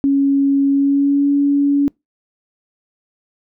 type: tone with pitch glide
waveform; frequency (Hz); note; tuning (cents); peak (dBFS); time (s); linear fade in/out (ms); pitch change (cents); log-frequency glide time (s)
sine; 277.2 to 283.4; C#4 to C#4; 0 to +38; -11; 0.04-1.88; 0; +38; 0.69-1.29
effects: noise-tail reverb RT60 0.2 s tail -26 dB re dry